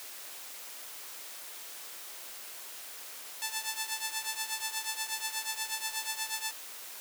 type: tone with tremolo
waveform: 5% pulse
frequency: 880 Hz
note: A5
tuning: in tune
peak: -18 dBFS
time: 3.42-6.51 s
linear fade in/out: 0 ms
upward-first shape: triangle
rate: 8.3 Hz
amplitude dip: 90%
effects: white hiss -45 dBFS RMS until 7 s + high-pass 400 Hz 12 dB/octave